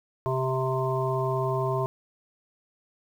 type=harmonic tone; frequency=130.81 Hz; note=C3; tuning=in tune; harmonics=1 / 3 / 5 / 7 / 8; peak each=-28 / -29 / -31 / -35 / -32 dBFS; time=0.26-1.86 s; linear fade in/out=0 ms; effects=9-bit